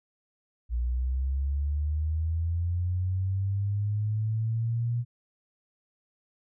sine linear sweep, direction up, 58.27 to 120.4 Hz, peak -25 dBFS, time 0.69-5.05 s, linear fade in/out 50 ms, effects none

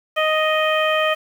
harmonic tone, 623 Hz, D#5, 2 cents sharp, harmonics 1 / 2 / 3 / 4 / 5, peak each -19 / -22 / -24 / -25 / -26 dBFS, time 0.16-1.15 s, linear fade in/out 20 ms, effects 7-bit

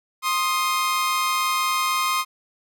sawtooth tone pair together, 1054.4 / 1244.5 Hz, C6 / D#6, +13 / 0 cents, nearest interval minor third, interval 287 cents, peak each -19 / -20 dBFS, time 0.22-2.25 s, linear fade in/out 50 ms, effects none

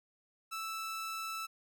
sawtooth tone, 1318.5 Hz, E6, in tune, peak -34 dBFS, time 0.51-1.47 s, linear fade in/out 20 ms, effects none

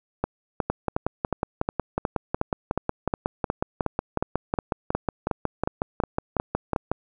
two click trains, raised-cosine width 1 ms, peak -9 / -9 dBFS, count 35 / 19, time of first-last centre 0.7-6.916 / 0.24-6.762 s, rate 5.47 / 2.76 Hz, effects none

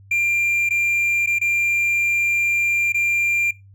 triangle tone with dropouts, 2384 Hz, D7, 25 cents sharp, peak -15 dBFS, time 0.11-3.51 s, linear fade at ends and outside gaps 5 ms, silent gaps 0.691-0.706 / 1.262-1.272 / 1.387-1.413 / 2.923-2.943 s, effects noise-tail reverb RT60 0.2 s tail -19 dB re dry + added 98 Hz sine -44 dBFS peak until 3.74 s

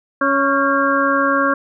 harmonic tone with a mistuned harmonic, 277.2 Hz, C#4, in tune, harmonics 1 / 2 / 4 / 5 / 6, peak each -20 / -20 / -18 / -20 / -21 dBFS, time 0.21-1.54 s, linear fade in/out 5 ms, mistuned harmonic 6, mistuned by -51 cents, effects none

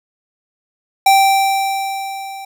square tone with level ramp, 781 Hz, G5, 7 cents flat, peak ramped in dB -7 to -29 dBFS, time 1.06-2.45 s, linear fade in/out 5 ms, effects none

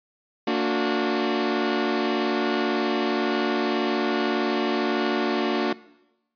sawtooth tone cluster, 228.6 / 290.4 / 363.3 Hz, A#3 / D4 / F#4, -34 / -19 / -32 cents, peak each -22 dBFS, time 0.47-5.73 s, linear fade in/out 5 ms, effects noise-tail reverb RT60 0.9 s tail -19 dB re dry + resampled to 11025 Hz

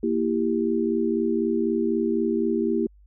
sine chord, E diminished, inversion second, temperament equal with one note detuned, 233.1 / 329.6 / 393.6 Hz, Bb3 / E4 / G4, 0 / 0 / +7 cents, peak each -25 dBFS, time 0.03-2.87 s, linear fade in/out 5 ms, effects added 50 Hz sine -50 dBFS peak until 3.06 s

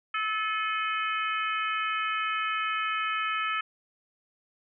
harmonic tone with a mistuned harmonic, 433.8 Hz, A4, 25 cents flat, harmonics 3 / 4 / 5 / 6 / 7, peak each -29 / -34 / -37 / -35 / -38 dBFS, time 0.14-3.61 s, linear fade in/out 5 ms, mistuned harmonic 6, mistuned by -54 cents, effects none

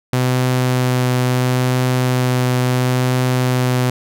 sawtooth tone with vibrato, 126.5 Hz, B2, 42 cents sharp, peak -10 dBFS, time 0.13-3.9 s, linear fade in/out 2 ms, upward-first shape triangle, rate 0.73 Hz, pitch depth 11 cents each way, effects none

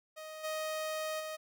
sawtooth tone with level steps, 625 Hz, D#5, 8 cents sharp, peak -40 / -31 / -35 dBFS, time 0.16-1.37 s, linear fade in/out 20 ms, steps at 0.43 / 1.19 s, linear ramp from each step 20 ms, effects none

